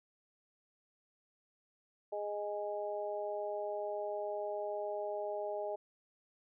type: harmonic tone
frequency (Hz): 206.9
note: G#3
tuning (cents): -6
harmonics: 2 / 3 / 4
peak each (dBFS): -41 / -38 / -43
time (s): 2.12-5.76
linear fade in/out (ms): 10
effects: none